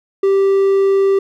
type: tone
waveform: triangle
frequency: 391.2 Hz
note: G4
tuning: 4 cents flat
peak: -8 dBFS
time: 0.23-1.19 s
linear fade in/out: 5 ms
effects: none